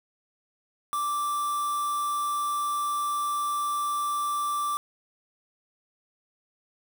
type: tone with quantisation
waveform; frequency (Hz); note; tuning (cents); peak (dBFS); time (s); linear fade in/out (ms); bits
triangle; 1172; D6; -4; -24; 0.93-4.77; 0; 6
effects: none